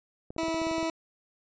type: clicks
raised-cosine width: 2 ms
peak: -27 dBFS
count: 10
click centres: 0.305 / 0.364 / 0.433 / 0.483 / 0.544 / 0.617 / 0.669 / 0.713 / 0.782 / 0.829 s
type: tone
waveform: 20% pulse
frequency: 325.9 Hz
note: E4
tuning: 20 cents flat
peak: -23 dBFS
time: 0.38-0.9 s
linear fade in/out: 2 ms
effects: resampled to 16000 Hz